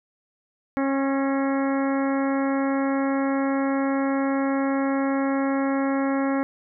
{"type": "harmonic tone with a mistuned harmonic", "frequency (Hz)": 272.5, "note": "C#4", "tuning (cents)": -29, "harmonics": [1, 2, 3, 4, 5, 6, 7, 8], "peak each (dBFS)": [-22, -28, -32, -34, -36, -38, -39, -40], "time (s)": [0.77, 6.43], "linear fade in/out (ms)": 0, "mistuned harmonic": 6, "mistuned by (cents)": 31, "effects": []}